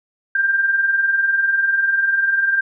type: tone pair together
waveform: sine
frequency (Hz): 1568 / 1588.1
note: G6 / G6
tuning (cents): 0 / +22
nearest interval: unison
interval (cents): 22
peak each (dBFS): -23 / -15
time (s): 0.35-2.61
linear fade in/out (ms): 5
effects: none